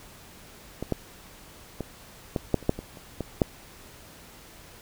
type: clicks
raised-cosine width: 2 ms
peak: -17 / -11 / -17 / -12 / -7 / -28 / -7 / -21 / -30 / -16 / -6 dBFS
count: 11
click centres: 0.826 / 0.923 / 1.807 / 2.362 / 2.543 / 2.627 / 2.694 / 2.79 / 2.972 / 3.207 / 3.418 s
effects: pink hiss -49 dBFS RMS until 4.81 s

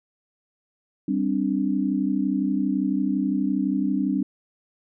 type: chord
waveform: sine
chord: G suspended fourth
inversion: none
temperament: equal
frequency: 196 / 261.6 / 293.7 Hz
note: G3 / C4 / D4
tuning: 0 / 0 / 0 cents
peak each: -25 dBFS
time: 1.08-4.23 s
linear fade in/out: 5 ms
effects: none

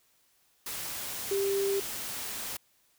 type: tone in noise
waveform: sine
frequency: 394.9 Hz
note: G4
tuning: 13 cents sharp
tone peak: -26 dBFS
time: 1.31-1.8 s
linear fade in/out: 5 ms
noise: white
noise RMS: -37 dBFS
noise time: 0.66-2.57 s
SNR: +8 dB
effects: white hiss -68 dBFS RMS until 2.98 s

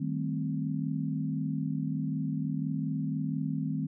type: chord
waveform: sine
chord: A half-diminished seventh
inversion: second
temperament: equal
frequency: 155.56 / 196 / 220 / 261.6 Hz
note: Eb3 / G3 / A3 / C4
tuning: 0 / 0 / 0 / 0 cents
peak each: -32 / -37 / -37 / -34 dBFS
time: 0-3.87 s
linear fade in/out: 10 ms
effects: none

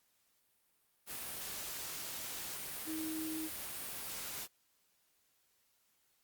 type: tone in noise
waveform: sine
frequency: 316.8 Hz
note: D#4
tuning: 31 cents sharp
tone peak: -38 dBFS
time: 2.85-3.5 s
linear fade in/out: 50 ms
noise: white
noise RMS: -43 dBFS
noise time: 1.06-4.48 s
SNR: +2 dB
effects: white hiss -75 dBFS RMS until 6.23 s + Opus 48 kbps

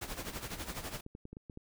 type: noise with tremolo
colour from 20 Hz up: pink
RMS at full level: -39 dBFS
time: 0.01-1.01 s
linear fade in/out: 10 ms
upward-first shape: sine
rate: 12 Hz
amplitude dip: 70%
type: clicks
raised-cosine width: 3 ms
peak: -33 dBFS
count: 7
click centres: 1.064 / 1.151 / 1.254 / 1.33 / 1.369 / 1.498 / 1.574 s
effects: none

